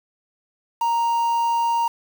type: tone with quantisation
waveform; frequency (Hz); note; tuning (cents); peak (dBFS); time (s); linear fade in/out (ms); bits
triangle; 932.3; A#5; 0; -16; 0.81-1.88; 5; 6
effects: none